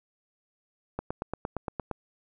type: click train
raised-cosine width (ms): 1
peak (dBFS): -17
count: 9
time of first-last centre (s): 0.99-1.913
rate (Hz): 8.67
effects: none